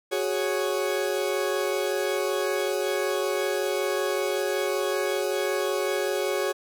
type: chord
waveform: 40% pulse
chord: F# suspended second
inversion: none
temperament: equal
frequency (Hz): 370 / 415.3 / 554.4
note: F#4 / G#4 / C#5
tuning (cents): 0 / 0 / 0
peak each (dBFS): -28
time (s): 0.11-6.53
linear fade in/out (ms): 20
effects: none